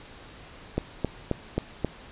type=click train; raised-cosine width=2 ms; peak=-11 dBFS; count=5; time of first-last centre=0.78-1.847 s; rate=3.75 Hz; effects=pink hiss -47 dBFS RMS until 2.11 s + resampled to 8000 Hz